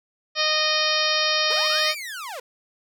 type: harmonic tone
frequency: 617 Hz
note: D#5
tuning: 15 cents flat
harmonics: 1 / 2 / 3 / 4 / 5 / 6 / 7 / 8 / 9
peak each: -28 / -28 / -28 / -28 / -28 / -28 / -28 / -28 / -28 dBFS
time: 0.35-1.95 s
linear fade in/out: 50 ms
type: linear two-way sweep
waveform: sawtooth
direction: up then down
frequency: 396.4 to 2409 to 455.7 Hz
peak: -28 dBFS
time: 1.5-2.4 s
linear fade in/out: 5 ms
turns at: 1.95 s
effects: none